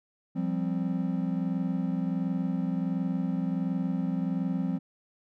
triangle chord, F suspended second, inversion none, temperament equal, 174.61 / 196 / 261.6 Hz, F3 / G3 / C4, 0 / 0 / 0 cents, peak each -28 / -30 / -30 dBFS, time 0.35-4.79 s, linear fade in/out 20 ms, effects none

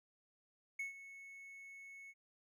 triangle tone with ADSR envelope, 2202 Hz, C#7, 12 cents flat, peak -36 dBFS, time 0.79-2.14 s, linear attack 6 ms, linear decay 130 ms, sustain -14 dB, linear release 43 ms, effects none

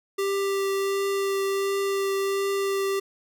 square tone with vibrato, 393.3 Hz, G4, 6 cents sharp, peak -24 dBFS, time 0.18-3 s, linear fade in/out 10 ms, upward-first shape triangle, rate 1.4 Hz, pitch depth 10 cents each way, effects none

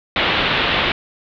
white low-pass noise, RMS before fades -18 dBFS, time 0.16-0.92 s, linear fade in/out 2 ms, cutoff 3700 Hz, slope 48 dB/octave, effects none

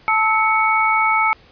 sine tone cluster, 879 / 1300 / 2224 Hz, A5 / E6 / C#7, -2 / -24 / +5 cents, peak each -18 dBFS, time 0.08-1.33 s, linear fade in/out 0 ms, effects pink hiss -49 dBFS RMS until 1.51 s + resampled to 11025 Hz

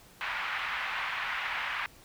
white band-pass noise, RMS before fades -34 dBFS, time 0.21-1.86 s, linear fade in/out 0 ms, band 890 to 2500 Hz, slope 24 dB/octave, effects pink hiss -56 dBFS RMS until 2.04 s

